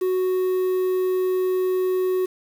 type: tone with quantisation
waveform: triangle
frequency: 370 Hz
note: F#4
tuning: in tune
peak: -17 dBFS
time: 0.01-2.26 s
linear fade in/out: 10 ms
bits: 7
effects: none